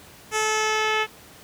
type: tone with low-pass filter sweep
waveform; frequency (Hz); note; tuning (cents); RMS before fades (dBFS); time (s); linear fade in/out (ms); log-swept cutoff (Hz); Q
10% pulse; 433.5; A4; -26; -23; 0.31-1.07; 50; 9200 to 3100; 1.6
effects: pink hiss -47 dBFS RMS until 1.43 s + high-pass 80 Hz 12 dB/octave